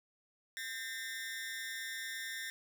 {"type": "tone with amplitude modulation", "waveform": "sawtooth", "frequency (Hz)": 1818, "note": "A#6", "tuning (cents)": -44, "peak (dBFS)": -32, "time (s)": [0.57, 2.5], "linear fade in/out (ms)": 0, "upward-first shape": "sine", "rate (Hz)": 229, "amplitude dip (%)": 95, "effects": ["11-bit"]}